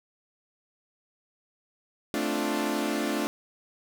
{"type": "chord", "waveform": "sawtooth", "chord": "D minor seventh", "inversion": "second", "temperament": "equal", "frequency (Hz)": [220, 261.6, 293.7, 349.2], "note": ["A3", "C4", "D4", "F4"], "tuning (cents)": [0, 0, 0, 0], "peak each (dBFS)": [-28, -31, -26, -29], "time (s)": [2.14, 3.27], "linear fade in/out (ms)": 0, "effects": []}